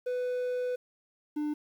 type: tone pair in turn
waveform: triangle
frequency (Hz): 497.7 / 298.9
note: B4 / D4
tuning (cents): +13 / +31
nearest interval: major sixth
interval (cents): 882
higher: first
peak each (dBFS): -27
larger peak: neither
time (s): 0.06-0.76 / 1.36-1.54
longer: first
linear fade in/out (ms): 10
effects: 10-bit